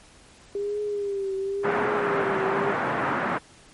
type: tone with vibrato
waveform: sine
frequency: 401.2 Hz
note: G4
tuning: 40 cents sharp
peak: -25 dBFS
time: 0.55-2.72 s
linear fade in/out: 2 ms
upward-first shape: triangle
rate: 0.94 Hz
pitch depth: 75 cents each way
type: band-pass noise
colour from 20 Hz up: white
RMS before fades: -26 dBFS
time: 1.63-3.39 s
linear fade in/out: 20 ms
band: 130 to 1600 Hz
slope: 24 dB/octave
effects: pink hiss -52 dBFS RMS until 3.73 s + MP3 48 kbps